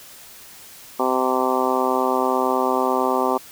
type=harmonic tone; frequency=129.1 Hz; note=C3; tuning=23 cents flat; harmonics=2 / 3 / 4 / 5 / 6 / 7 / 8 / 9; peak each=-26 / -24 / -26 / -27 / -26 / -25 / -27 / -26 dBFS; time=0.99-3.38 s; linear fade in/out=10 ms; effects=white hiss -43 dBFS RMS until 3.51 s